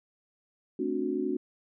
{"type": "chord", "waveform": "sine", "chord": "D dominant seventh", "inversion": "second", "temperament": "just", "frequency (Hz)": [220.2, 264.3, 293.7, 367.1], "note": ["A3", "C4", "D4", "F#4"], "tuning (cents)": [2, 18, 0, -14], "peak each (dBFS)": [-37, -33, -33, -31], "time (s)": [0.79, 1.37], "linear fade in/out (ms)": 5, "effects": []}